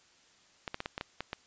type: clicks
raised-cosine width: 0.3 ms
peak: -19 dBFS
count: 8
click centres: 0.678 / 0.744 / 0.804 / 0.859 / 0.979 / 1.011 / 1.206 / 1.331 s
effects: white hiss -63 dBFS RMS until 1.46 s + resampled to 16000 Hz